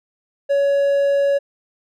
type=tone; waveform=triangle; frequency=561 Hz; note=C#5; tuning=21 cents sharp; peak=-12 dBFS; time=0.49-1.39 s; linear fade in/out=20 ms; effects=none